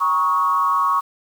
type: tone with frequency modulation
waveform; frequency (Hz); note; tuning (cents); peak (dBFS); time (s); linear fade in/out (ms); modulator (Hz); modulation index
sine; 1108.7; C#6; 0; -15; 0-1.01; 20; 159; 0.71
effects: 7-bit